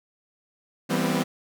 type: chord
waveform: sawtooth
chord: C major seventh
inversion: first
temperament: equal with one note detuned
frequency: 164.81 / 196 / 242.8 / 261.6 Hz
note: E3 / G3 / B3 / C4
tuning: 0 / 0 / -29 / 0 cents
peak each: -24 dBFS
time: 0.89-1.24 s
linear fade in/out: 20 ms
effects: none